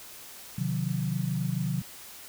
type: tone cluster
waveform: sine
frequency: 129.8 / 153.9 / 181.2 Hz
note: C3 / D#3 / F#3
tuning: -13 / -19 / -36 cents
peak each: -31 dBFS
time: 0.58-1.82 s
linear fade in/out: 5 ms
effects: white hiss -46 dBFS RMS until 2.28 s